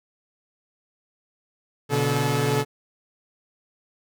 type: tone cluster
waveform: sawtooth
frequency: 121.7 / 143.5 / 431.9 Hz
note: B2 / D3 / A4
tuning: -25 / -40 / -32 cents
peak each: -21 dBFS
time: 1.89-2.65 s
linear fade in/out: 50 ms
effects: none